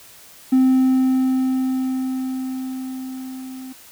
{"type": "tone with level ramp", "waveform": "triangle", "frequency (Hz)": 260, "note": "C4", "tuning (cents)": -11, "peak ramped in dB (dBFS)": [-8, -30], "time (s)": [0.52, 3.73], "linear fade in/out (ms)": 10, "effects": ["tanh soft clip ceiling -6 dBFS", "white hiss -45 dBFS RMS until 3.91 s"]}